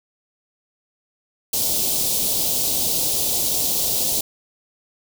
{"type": "band-stop noise", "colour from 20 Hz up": "white", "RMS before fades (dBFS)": -21, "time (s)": [1.53, 4.21], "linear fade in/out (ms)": 5, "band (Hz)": [750, 3400], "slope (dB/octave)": 24, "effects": []}